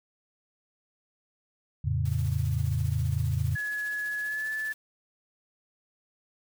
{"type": "chord", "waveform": "sine", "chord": "F augmented", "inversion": "none", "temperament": "equal with one note detuned", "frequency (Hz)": [85.21, 110, 138.59], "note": ["F2", "A2", "C#3"], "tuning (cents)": [-42, 0, 0], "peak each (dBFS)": -29, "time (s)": [1.84, 3.56], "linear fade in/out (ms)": 10}
{"type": "noise with tremolo", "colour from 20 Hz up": "white", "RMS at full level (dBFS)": -47, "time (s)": [2.05, 4.74], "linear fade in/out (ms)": 5, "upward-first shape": "sine", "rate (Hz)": 15, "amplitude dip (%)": 45}
{"type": "tone with pitch glide", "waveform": "sine", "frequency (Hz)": [1694, 1739.6], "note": ["G#6", "A6"], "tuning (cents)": [34, -20], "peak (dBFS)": -29, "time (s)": [3.55, 4.73], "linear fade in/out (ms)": 10, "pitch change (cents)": 46, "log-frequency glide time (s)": [4.22, 4.47]}
{"effects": []}